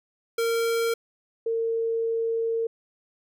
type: tone pair in turn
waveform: square / sine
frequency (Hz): 460.6 / 455.8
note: A#4 / A#4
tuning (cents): -21 / -39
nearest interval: unison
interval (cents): 18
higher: first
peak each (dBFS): -23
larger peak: neither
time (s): 0.38-0.94 / 1.46-2.67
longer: second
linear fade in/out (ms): 5
effects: none